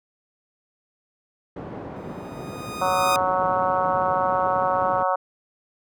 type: band-pass noise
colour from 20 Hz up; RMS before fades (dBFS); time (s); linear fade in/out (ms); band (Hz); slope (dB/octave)
pink; -35; 1.56-5.03; 5; 130 to 790; 12
type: tone with exponential growth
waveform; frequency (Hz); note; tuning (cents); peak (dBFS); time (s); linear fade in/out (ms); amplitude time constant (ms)
sawtooth; 1237; D#6; -10; -16; 1.96-3.16; 1; 260
type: harmonic tone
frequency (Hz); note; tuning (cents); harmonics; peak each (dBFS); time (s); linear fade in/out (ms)
185; F#3; 0; 3 / 4 / 5 / 6 / 7 / 8; -25 / -25 / -26 / -26 / -28 / -36; 2.81-5.16; 10
effects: none